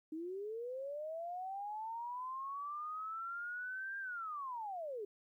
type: linear two-way sweep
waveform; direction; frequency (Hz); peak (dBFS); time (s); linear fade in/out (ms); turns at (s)
sine; up then down; 306 to 1604 to 390.2; -40; 0.12-5.05; 5; 3.99
effects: 13-bit